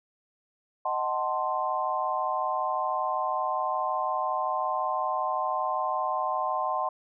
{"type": "chord", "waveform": "sine", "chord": "D# diminished seventh", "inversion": "none", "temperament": "equal with one note detuned", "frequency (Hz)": [622.3, 747.7, 880, 1046.5], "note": ["D#5", "F#5", "A5", "C6"], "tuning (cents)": [0, 18, 0, 0], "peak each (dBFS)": [-33, -31, -33, -29], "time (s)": [0.85, 6.89], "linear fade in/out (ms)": 5, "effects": []}